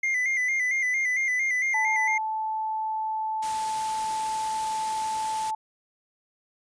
triangle tone with vibrato, 2057 Hz, C7, 30 cents flat, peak -21 dBFS, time 0.03-2.18 s, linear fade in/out 5 ms, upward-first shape square, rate 4.4 Hz, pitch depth 50 cents each way
sine tone, 874 Hz, A5, 12 cents flat, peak -26 dBFS, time 1.74-5.55 s, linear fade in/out 5 ms
white noise, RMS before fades -37 dBFS, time 3.42-5.51 s, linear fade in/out 10 ms
effects resampled to 22050 Hz

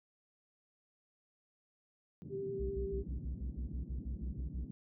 pink band-pass noise, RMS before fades -48 dBFS, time 2.22-4.71 s, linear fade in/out 0 ms, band 120 to 260 Hz, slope 24 dB/octave
sine tone with vibrato, 392 Hz, G4, in tune, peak -37 dBFS, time 2.29-3.04 s, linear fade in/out 50 ms, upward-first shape triangle, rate 10 Hz, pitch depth 20 cents each way
sine tone bursts, 63 Hz, B1, 35 cents sharp, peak -36 dBFS, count 13, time 2.59-4.654 s, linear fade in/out 20 ms, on 120 ms, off 42 ms
effects none

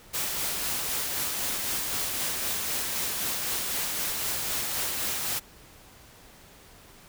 white noise with tremolo, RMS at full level -29 dBFS, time 0.13-5.4 s, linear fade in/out 20 ms, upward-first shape sine, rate 3.9 Hz, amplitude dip 25%, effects pink hiss -52 dBFS RMS until 7.08 s

